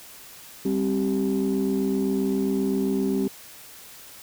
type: tone cluster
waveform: sine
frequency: 198.2 / 265.8 / 388.7 Hz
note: G3 / C4 / G4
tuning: +19 / +27 / -15 cents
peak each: -24 / -24 / -25 dBFS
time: 0.65-3.28 s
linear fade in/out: 5 ms
effects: tanh soft clip ceiling -16 dBFS + white hiss -45 dBFS RMS until 4.22 s